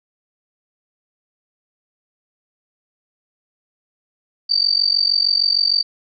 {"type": "tone with amplitude modulation", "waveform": "sine", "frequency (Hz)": 4621, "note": "D8", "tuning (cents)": -29, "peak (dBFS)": -10, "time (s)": [4.49, 5.83], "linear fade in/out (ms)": 20, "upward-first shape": "sine", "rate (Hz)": 46.5, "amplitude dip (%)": 90, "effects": []}